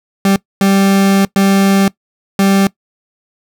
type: tone bursts at uneven times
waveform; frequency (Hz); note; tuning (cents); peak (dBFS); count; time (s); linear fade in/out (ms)
40% pulse; 195.8; G3; -2; -7; 4; 0.25-0.36 / 0.61-1.25 / 1.36-1.88 / 2.39-2.67; 2
effects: noise-tail reverb RT60 0.1 s tail -21 dB re dry